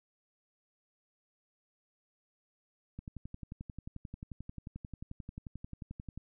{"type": "click train", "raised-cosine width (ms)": 5, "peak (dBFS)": -30, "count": 37, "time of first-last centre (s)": [2.99, 6.176], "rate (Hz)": 11.3, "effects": []}